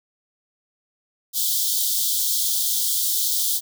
white high-pass noise, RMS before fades -22 dBFS, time 1.33-3.61 s, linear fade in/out 50 ms, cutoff 3200 Hz, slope 96 dB/octave, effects none

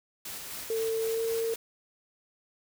white noise with tremolo, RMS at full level -39 dBFS, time 0.25-1.56 s, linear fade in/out 5 ms, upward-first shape square, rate 3.9 Hz, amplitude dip 25%
sine tone with pitch glide, 448.6 to 454.9 Hz, A4 to A#4, +34 to -42 cents, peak -27 dBFS, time 0.7-1.54 s, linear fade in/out 2 ms, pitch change +24 cents, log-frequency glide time 1.05-1.22 s
effects none

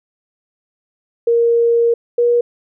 sine tone pair in turn, 467.7 / 478.1 Hz, A#4 / A#4, +6 / +44 cents, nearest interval unison, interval 38 cents, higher second, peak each -10 dBFS, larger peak neither, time 1.27-1.94 / 2.18-2.41 s, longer first, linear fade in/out 5 ms, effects none

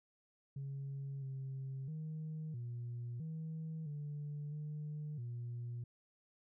sine tone with pitch steps, 137.9 / 134 / 156.3 / 120.1 / 159.5 / 146.9 / 150.4 / 120 Hz, C#3 / C3 / D#3 / B2 / D#3 / D3 / D3 / B2, -9 / +42 / +8 / -48 / +43 / +1 / +42 / -49 cents, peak -39 dBFS, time 0.56-5.84 s, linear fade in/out 5 ms, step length 660 ms, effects tanh soft clip ceiling -38 dBFS

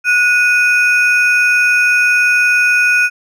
triangle ring-modulated tone, 1975.5 Hz, B6, in tune, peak -4 dBFS, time 0.04-3.1 s, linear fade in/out 50 ms, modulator 516 Hz, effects none

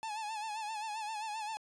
45% pulse tone with vibrato, 863 Hz, A5, 34 cents flat, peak -37 dBFS, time 0.03-1.57 s, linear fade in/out 0 ms, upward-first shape sine, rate 7.6 Hz, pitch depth 70 cents each way, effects resampled to 22050 Hz

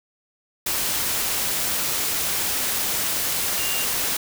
sine tone in noise, 2794 Hz, F7, in tune, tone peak -30 dBFS, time 3.58-3.85 s, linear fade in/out 5 ms, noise white, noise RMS -24 dBFS, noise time 0.66-4.17 s, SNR -9 dB, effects none

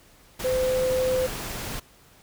sine tone in noise, 513 Hz, C5, 34 cents flat, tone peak -21 dBFS, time 0.44-1.27 s, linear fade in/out 10 ms, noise pink, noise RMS -33 dBFS, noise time 0.39-1.8 s, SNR +9 dB, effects pink hiss -55 dBFS RMS until 2.22 s

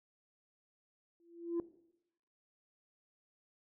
sine tone with exponential growth, 340 Hz, F4, 46 cents flat, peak -28 dBFS, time 1.2-1.6 s, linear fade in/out 1 ms, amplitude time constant 85 ms, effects noise-tail reverb RT60 0.8 s tail -17 dB re dry + tanh soft clip ceiling -30 dBFS

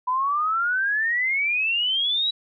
sine exponential sweep, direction up, 989 to 3925 Hz, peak -20 dBFS, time 0.07-2.31 s, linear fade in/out 10 ms, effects none

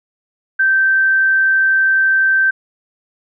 sine tone, 1557 Hz, G6, 12 cents flat, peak -10 dBFS, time 0.59-2.51 s, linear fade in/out 10 ms, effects none

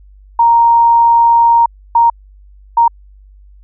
sine tone bursts at uneven times, 932.3 Hz, A#5, in tune, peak -5 dBFS, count 3, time 0.39-1.66 / 1.95-2.1 / 2.77-2.88 s, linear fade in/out 5 ms, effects added 49 Hz sine -38 dBFS peak until 3.63 s

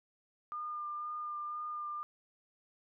sine tone with vibrato, 1206 Hz, D6, 46 cents sharp, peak -37 dBFS, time 0.52-2.03 s, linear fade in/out 0 ms, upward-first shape sine, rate 2 Hz, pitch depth 15 cents each way, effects none

